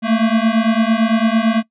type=beating tone pair; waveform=square; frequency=220 / 228.9 Hz; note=A3 / A#3; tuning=0 / -31 cents; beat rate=8.9 Hz; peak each=-16 dBFS; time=0.02-1.63 s; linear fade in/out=50 ms; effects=noise-tail reverb RT60 0.1 s tail -21 dB re dry + resampled to 8000 Hz